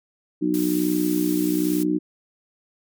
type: harmonic tone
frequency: 61.1 Hz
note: B1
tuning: 18 cents flat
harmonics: 3 / 4 / 5 / 6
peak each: -27 / -30 / -20 / -28 dBFS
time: 0.41-1.99 s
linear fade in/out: 20 ms
type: noise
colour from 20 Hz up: blue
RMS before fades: -33 dBFS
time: 0.54-1.83 s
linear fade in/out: 0 ms
effects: MP3 96 kbps